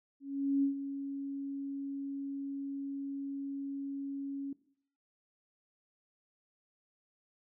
sine tone with ADSR envelope, 277.2 Hz, C#4, in tune, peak -25 dBFS, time 0.2-4.53 s, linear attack 430 ms, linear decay 110 ms, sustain -11 dB, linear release 4 ms, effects noise-tail reverb RT60 0.6 s tail -19 dB re dry

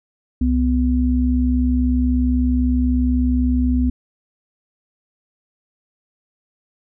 sine tone pair together, 66.22 / 250 Hz, C2 / B3, +21 / +21 cents, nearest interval octave + major seventh, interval 2300 cents, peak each -17 dBFS, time 0.41-3.9 s, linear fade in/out 5 ms, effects none

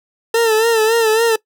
40% pulse tone with vibrato, 448.8 Hz, A4, 34 cents sharp, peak -10 dBFS, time 0.34-1.36 s, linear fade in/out 5 ms, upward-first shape sine, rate 3.6 Hz, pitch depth 65 cents each way, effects noise-tail reverb RT60 0.1 s tail -21 dB re dry

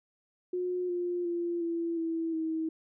sine tone with pitch steps, 360.9 / 352.5 / 344.2 / 336.1 / 328.3 / 320.6 Hz, F#4 / F4 / F4 / E4 / E4 / E4, -43 / +16 / -25 / +34 / -7 / -48 cents, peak -29 dBFS, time 0.53-2.69 s, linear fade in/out 5 ms, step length 360 ms, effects none

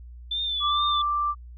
sine tone with vibrato, 3520 Hz, A7, in tune, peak -25 dBFS, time 0.31-1.02 s, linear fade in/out 5 ms, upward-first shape triangle, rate 2.3 Hz, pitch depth 66 cents each way
sine tone, 1177 Hz, D6, 3 cents sharp, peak -22 dBFS, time 0.6-1.35 s, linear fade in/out 50 ms
effects added 60 Hz sine -40 dBFS peak until 1.57 s

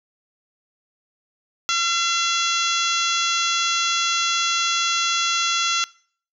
harmonic tone with a mistuned harmonic, 681 Hz, F5, 44 cents flat, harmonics 2 / 3 / 4 / 5 / 6 / 7 / 8 / 9 / 10, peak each -23 / -30 / -27 / -25 / -29 / -33 / -33 / -28 / -34 dBFS, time 1.69-5.84 s, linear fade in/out 0 ms, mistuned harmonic 5, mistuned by -15 cents, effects noise-tail reverb RT60 0.5 s tail -22 dB re dry

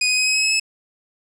20% pulse tone with pitch steps, 2489 / 2506 / 2524 / 2541 / 2559 / 2577 / 2595 Hz, D#7 / D#7 / D#7 / D#7 / D#7 / E7 / E7, 0 / +12 / +24 / +36 / +48 / -40 / -28 cents, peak -11 dBFS, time 0.01-0.598 s, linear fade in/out 5 ms, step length 84 ms, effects low-pass 12000 Hz 12 dB/octave

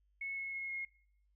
sine tone with pitch steps, 2195 / 2181 / 2167 / 2154 Hz, C#7 / C#7 / C#7 / C7, -18 / -29 / -40 / +50 cents, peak -38 dBFS, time 0.21-0.85 s, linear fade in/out 5 ms, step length 160 ms, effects noise-tail reverb RT60 0.6 s tail -20 dB re dry + added 50 Hz sine -70 dBFS peak until 1.35 s

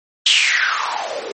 blue noise with band-pass filter sweep, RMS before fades -18 dBFS, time 0.26-1.32 s, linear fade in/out 5 ms, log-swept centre 3300 to 410 Hz, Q 6.5, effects MP3 32 kbps

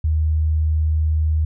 sine tone, 78 Hz, D#2, 5 cents sharp, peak -15 dBFS, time 0.04-1.45 s, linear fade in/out 5 ms, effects none

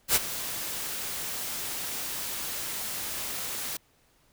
white noise with ADSR envelope, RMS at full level -20 dBFS, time 0.08-3.77 s, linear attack 73 ms, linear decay 30 ms, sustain -14 dB, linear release 4 ms, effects pink hiss -65 dBFS RMS until 4.32 s

